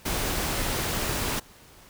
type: noise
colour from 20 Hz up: pink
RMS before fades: -28 dBFS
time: 0.05-1.4 s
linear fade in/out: 10 ms
effects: pink hiss -52 dBFS RMS until 1.89 s